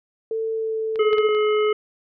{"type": "tone with pitch glide", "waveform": "sine", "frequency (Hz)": [445.8, 441.4], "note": ["A4", "A4"], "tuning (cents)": [23, 5], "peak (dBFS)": -22, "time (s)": [0.31, 1.29], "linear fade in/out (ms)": 2, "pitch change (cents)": -18, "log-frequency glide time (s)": [0.52, 0.77]}
{"type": "clicks", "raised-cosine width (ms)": 0.3, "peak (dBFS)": [-22, -17, -18, -25], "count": 4, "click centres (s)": [0.958, 1.131, 1.183, 1.349]}
{"type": "harmonic tone", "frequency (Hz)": 424.9, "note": "G#4", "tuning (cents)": 40, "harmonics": [1, 3, 5, 7], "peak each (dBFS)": [-17, -27, -31, -34], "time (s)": [0.99, 1.73], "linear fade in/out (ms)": 5}
{"effects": []}